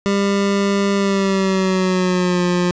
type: tone with pitch glide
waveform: 25% pulse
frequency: 199.4 to 177.65 Hz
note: G3 to F3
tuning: +30 to +30 cents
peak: -11 dBFS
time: 0.06-2.71 s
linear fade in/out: 0 ms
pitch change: -200 cents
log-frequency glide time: 0.95-2.43 s
effects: resampled to 16000 Hz + 7-bit